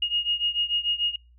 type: beating tone pair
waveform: sine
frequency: 2860 / 2866.8 Hz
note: F7 / F7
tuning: +41 / +45 cents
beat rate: 6.8 Hz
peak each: -25 / -27 dBFS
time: 0.02-1.16 s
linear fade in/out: 5 ms
effects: noise-tail reverb RT60 0.3 s tail -25 dB re dry + added 60 Hz sine -52 dBFS peak until 1.38 s